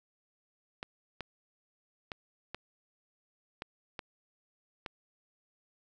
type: clicks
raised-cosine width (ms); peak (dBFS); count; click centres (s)
0.3; -22; 7; 0.829 / 1.207 / 2.118 / 2.546 / 3.621 / 3.992 / 4.862
effects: none